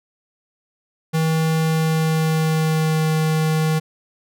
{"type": "tone with pitch glide", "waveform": "square", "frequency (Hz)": [160, 157.43], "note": ["D#3", "D#3"], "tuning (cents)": [49, 21], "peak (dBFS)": -17, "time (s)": [1.13, 3.8], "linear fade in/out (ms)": 20, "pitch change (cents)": -28, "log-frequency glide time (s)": [1.6, 3.09], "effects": []}